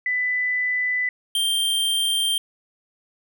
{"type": "tone pair in turn", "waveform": ["sine", "square"], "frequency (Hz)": [1995, 3167], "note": ["B6", "G7"], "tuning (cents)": [17, 17], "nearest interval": "minor sixth", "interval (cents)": 800, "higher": "second", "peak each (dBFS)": -20, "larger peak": "neither", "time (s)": [[0.06, 1.09], [1.35, 2.38]], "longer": "neither", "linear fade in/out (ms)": 2, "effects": []}